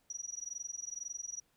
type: tone with amplitude modulation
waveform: sine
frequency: 5810 Hz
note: F#8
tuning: 32 cents flat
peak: -36 dBFS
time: 0.1-1.4 s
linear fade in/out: 2 ms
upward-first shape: sine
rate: 22 Hz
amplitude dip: 95%
effects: pink hiss -74 dBFS RMS until 1.56 s